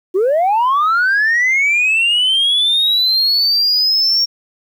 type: linear sweep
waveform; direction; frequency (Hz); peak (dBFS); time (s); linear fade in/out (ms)
sine; up; 349.2 to 5560; -9; 0.14-4.26; 20
effects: tanh soft clip ceiling -9 dBFS + 8-bit